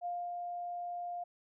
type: tone with ADSR envelope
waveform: sine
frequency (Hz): 703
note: F5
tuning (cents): +11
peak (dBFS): -34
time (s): 0.01-1.24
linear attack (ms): 44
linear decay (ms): 250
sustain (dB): -3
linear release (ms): 9
effects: none